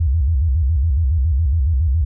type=tone with vibrato; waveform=sine; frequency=73.42 Hz; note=D2; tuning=in tune; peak=-13 dBFS; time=0-2.05 s; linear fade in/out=10 ms; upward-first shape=square; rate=7.2 Hz; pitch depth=210 cents each way; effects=none